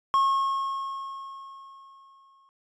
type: tone with exponential decay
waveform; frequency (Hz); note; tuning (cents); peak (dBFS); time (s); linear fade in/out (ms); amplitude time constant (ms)
triangle; 1087; C#6; -34; -16; 0.14-2.49; 0; 510
effects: resampled to 22050 Hz